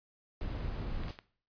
brown noise, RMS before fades -37 dBFS, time 0.41-1.11 s, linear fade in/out 0 ms
clicks, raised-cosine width 0.3 ms, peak -29 dBFS, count 3, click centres 1.036 / 1.083 / 1.189 s
white noise with exponential decay, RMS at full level -43 dBFS, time 1.09-1.26 s, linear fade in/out 1 ms, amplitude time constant 36 ms
effects noise-tail reverb RT60 0.5 s tail -19 dB re dry + resampled to 11025 Hz

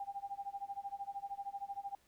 sine tone with tremolo, 798 Hz, G5, 31 cents sharp, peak -37 dBFS, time 0-1.95 s, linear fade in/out 2 ms, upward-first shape sine, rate 13 Hz, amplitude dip 95%, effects pink hiss -71 dBFS RMS until 2.07 s

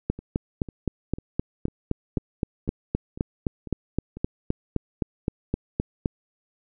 two click trains, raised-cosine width 3 ms, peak -24 / -10 dBFS, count 9 / 24, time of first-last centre 0.19-4.17 / 0.1-6.059 s, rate 2.01 / 3.86 Hz, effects none

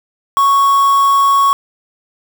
triangle tone with quantisation, 1108.7 Hz, C#6, in tune, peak -6 dBFS, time 0.37-1.53 s, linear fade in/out 0 ms, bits 4, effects none

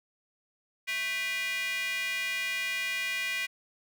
square tone with high-pass filter, 220 Hz, A3, in tune, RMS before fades -32 dBFS, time 0.87-3.47 s, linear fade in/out 20 ms, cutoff 2200 Hz, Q 6, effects none

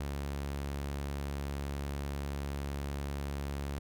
sawtooth tone, 70.5 Hz, C#2, 30 cents sharp, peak -31 dBFS, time 0-3.79 s, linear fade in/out 5 ms, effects none

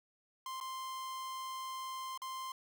45% pulse tone with dropouts, 1046.5 Hz, C6, in tune, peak -40 dBFS, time 0.46-2.52 s, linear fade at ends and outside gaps 2 ms, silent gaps 0.602-0.61 / 2.176-2.218 s, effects none

